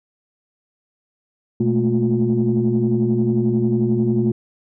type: tone cluster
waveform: sine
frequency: 122.4 / 215.3 / 226.5 / 356.5 Hz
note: B2 / A3 / A#3 / F4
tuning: -15 / -37 / -50 / +36 cents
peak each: -20 dBFS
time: 1.6-4.32 s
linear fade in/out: 5 ms
effects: tanh soft clip ceiling -8 dBFS